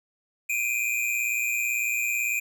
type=tone pair together; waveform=square; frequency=2369 / 2487 Hz; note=D7 / D#7; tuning=+14 / -1 cents; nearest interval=minor second; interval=85 cents; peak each=-28 dBFS; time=0.49-2.4 s; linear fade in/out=10 ms; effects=none

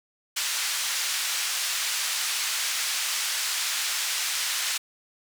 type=band-pass noise; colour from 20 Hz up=white; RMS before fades=-28 dBFS; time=0.36-4.78 s; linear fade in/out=10 ms; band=1400 to 7400 Hz; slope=12 dB/octave; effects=none

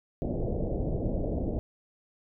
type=low-pass noise; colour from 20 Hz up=pink; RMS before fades=-30 dBFS; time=0.22-1.59 s; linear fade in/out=0 ms; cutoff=650 Hz; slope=48 dB/octave; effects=none

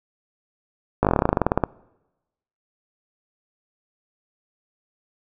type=slowing click train; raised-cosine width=1 ms; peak=-3 dBFS; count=18; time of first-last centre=1.03-1.638 s; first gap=18 ms; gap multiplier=1.08; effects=noise-tail reverb RT60 1.0 s tail -24 dB re dry

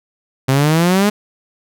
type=exponential sweep; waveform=sawtooth; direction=up; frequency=130 to 212 Hz; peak=-7 dBFS; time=0.48-1.1 s; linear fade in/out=10 ms; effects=none

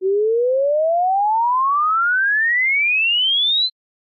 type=exponential sweep; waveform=sine; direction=up; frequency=370 to 4127 Hz; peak=-14 dBFS; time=0.01-3.7 s; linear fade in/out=50 ms; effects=AAC 64 kbps

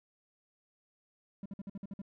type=tone bursts; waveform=triangle; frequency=197.4 Hz; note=G3; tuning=12 cents sharp; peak=-37 dBFS; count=8; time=1.43-2.017 s; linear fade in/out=2 ms; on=27 ms; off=53 ms; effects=none

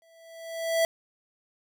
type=tone with exponential growth; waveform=square; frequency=659.3 Hz; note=E5; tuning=in tune; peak=-20 dBFS; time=0.02-0.85 s; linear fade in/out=1 ms; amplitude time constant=180 ms; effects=none

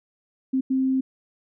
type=tone bursts at uneven times; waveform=sine; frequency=263.1 Hz; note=C4; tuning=10 cents sharp; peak=-19 dBFS; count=2; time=0.53-0.61 / 0.7-1.01 s; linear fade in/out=10 ms; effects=none

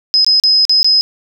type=tone with dropouts; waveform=sine; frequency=5070 Hz; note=D#8; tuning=32 cents sharp; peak=-7 dBFS; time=0.14-1.01 s; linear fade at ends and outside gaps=0 ms; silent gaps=0.246-0.265 / 0.399-0.437 / 0.652-0.695 / 0.83-0.845 s; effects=none

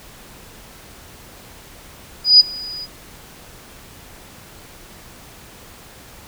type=tone with ADSR envelope; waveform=sine; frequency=4935 Hz; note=D#8; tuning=15 cents flat; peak=-3 dBFS; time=2.24-2.87 s; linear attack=160 ms; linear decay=16 ms; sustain=-24 dB; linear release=36 ms; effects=pink hiss -42 dBFS RMS until 6.27 s

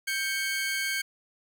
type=tone pair together; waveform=sawtooth; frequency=1573.4 / 2216 Hz; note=G6 / C#7; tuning=+6 / -1 cents; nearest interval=tritone; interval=593 cents; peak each=-27 dBFS; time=0.07-1.02 s; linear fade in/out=10 ms; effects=none

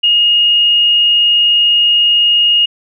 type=tone; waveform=sine; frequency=2859 Hz; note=F7; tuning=40 cents sharp; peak=-7 dBFS; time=0.03-2.66 s; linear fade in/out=10 ms; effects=none

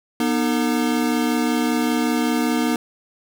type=tone cluster; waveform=square; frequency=241.6 / 306.8 / 449.1 Hz; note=B3 / D#4 / A4; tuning=-38 / -24 / +35 cents; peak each=-21 / -23 / -29 dBFS; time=0.2-2.76 s; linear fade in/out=2 ms; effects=none

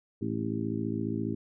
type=harmonic tone with a mistuned harmonic; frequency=54.7 Hz; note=A1; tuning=9 cents flat; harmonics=2 / 3 / 4 / 5 / 6 / 7; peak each=-36 / -40 / -34 / -35 / -36 / -39 dBFS; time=0.21-1.35 s; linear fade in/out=10 ms; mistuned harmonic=7; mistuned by=+56 cents; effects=none

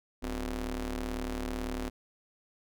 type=ring-modulated tone; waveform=sawtooth; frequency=110 Hz; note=A2; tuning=in tune; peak=-26 dBFS; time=0.22-1.9 s; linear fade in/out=20 ms; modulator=146 Hz; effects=none

